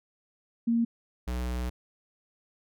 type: tone pair in turn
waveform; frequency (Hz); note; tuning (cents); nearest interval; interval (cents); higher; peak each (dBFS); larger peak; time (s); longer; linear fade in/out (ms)
sine / square; 232.3 / 61.53; A#3 / B1; -6 / -6; octave + major seventh; 2300; first; -22 / -30; first; 0.67-0.85 / 1.27-1.7; second; 10
effects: none